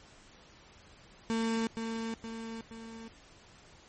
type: tone with echo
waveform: 35% pulse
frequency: 226.4 Hz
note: A3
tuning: 50 cents sharp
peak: -27 dBFS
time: 1.3-1.67 s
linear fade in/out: 0 ms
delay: 470 ms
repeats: 3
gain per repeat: -5 dB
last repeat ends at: 3.08 s
effects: pink hiss -57 dBFS RMS until 3.88 s + MP3 32 kbps